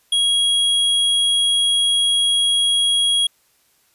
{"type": "tone", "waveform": "square", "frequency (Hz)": 3300, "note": "G#7", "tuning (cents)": -12, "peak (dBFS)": -15, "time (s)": [0.12, 3.27], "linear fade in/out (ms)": 5, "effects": ["white hiss -60 dBFS RMS until 3.94 s", "resampled to 32000 Hz"]}